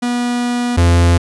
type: tone pair in turn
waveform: 45% pulse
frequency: 242.8 / 85.99 Hz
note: B3 / F2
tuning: -29 / -26 cents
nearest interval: octave + tritone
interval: 1797 cents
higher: first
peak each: -15 / -8 dBFS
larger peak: second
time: 0.02-0.77 / 0.77-1.18 s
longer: first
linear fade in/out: 10 ms
effects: resampled to 24000 Hz